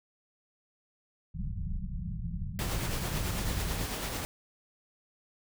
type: low-pass noise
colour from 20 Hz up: pink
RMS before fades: -35 dBFS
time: 1.34-3.87 s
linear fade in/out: 10 ms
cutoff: 200 Hz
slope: 96 dB/octave
type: noise with tremolo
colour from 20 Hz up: pink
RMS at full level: -34 dBFS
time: 2.59-4.25 s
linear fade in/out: 0 ms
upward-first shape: triangle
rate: 9.1 Hz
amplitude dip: 40%
effects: none